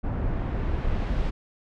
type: noise with low-pass filter sweep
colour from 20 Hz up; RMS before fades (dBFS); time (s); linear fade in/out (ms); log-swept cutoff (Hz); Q
brown; -26; 0.03-1.31; 20; 1300 to 4100; 0.78
effects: none